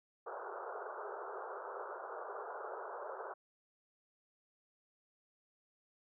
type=band-pass noise; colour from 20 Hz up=pink; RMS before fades=-45 dBFS; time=0.26-3.34 s; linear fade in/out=10 ms; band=380 to 1500 Hz; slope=96 dB/octave; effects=none